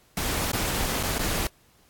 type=noise with dropouts; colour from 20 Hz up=pink; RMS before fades=-27 dBFS; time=0.17-1.47 s; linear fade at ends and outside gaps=2 ms; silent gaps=0.518-0.532 / 1.029-1.034 / 1.181-1.192 s; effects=pink hiss -60 dBFS RMS until 1.89 s + AAC 64 kbps